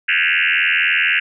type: tone with frequency modulation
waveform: sine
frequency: 2186 Hz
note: C#7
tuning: 25 cents flat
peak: -13 dBFS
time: 0.08-1.2 s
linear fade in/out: 10 ms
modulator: 83.7 Hz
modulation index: 7.9
effects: none